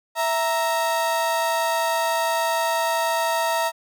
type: tone pair together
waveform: 35% pulse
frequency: 659.3 / 933.1 Hz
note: E5 / A#5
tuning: 0 / +1 cents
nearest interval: tritone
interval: 601 cents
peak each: -22 / -21 dBFS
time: 0.15-3.72 s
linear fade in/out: 50 ms
effects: none